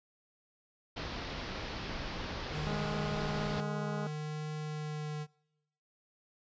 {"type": "low-pass noise", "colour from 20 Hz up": "pink", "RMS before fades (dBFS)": -40, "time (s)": [0.96, 3.61], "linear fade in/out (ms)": 10, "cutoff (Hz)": 5300, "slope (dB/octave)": 48}
{"type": "tone with vibrato", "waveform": "square", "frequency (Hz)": 151.7, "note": "D#3", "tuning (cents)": -44, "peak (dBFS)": -37, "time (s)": [2.51, 5.27], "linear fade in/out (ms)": 50, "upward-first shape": "triangle", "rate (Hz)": 0.62, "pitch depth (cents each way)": 14}
{"type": "harmonic tone", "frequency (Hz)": 207.7, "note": "G#3", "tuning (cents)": 0, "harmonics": [1, 2, 3, 4, 5, 6, 7], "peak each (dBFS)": [-39, -43, -43, -46, -51, -48, -48], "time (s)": [2.67, 4.07], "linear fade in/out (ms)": 0}
{"effects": ["noise-tail reverb RT60 0.9 s tail -25 dB re dry", "resampled to 16000 Hz"]}